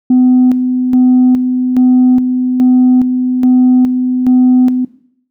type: tone with tremolo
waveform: sine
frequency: 252.7 Hz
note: B3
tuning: 40 cents sharp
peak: -3 dBFS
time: 0.1-4.85 s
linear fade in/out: 5 ms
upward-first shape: square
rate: 1.2 Hz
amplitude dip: 55%
effects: noise-tail reverb RT60 0.7 s tail -18 dB re dry + tanh soft clip ceiling -2 dBFS